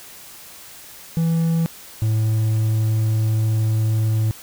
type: tone pair in turn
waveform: triangle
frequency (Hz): 164.81 / 109.78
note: E3 / A2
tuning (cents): 0 / -3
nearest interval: perfect fifth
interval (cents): 703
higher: first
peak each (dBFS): -14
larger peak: neither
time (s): 1.17-1.66 / 2.02-4.31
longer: second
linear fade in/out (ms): 0
effects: white hiss -41 dBFS RMS until 4.42 s